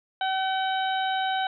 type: harmonic tone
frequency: 762 Hz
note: G5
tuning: 49 cents flat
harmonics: 1 / 2 / 3 / 4 / 5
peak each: -25 / -31 / -42 / -35 / -36 dBFS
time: 0.21-1.47 s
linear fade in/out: 2 ms
effects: none